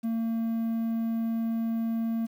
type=tone with quantisation; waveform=triangle; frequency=227.3 Hz; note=A#3; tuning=43 cents flat; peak=-24 dBFS; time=0.03-2.27 s; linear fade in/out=20 ms; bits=9; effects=none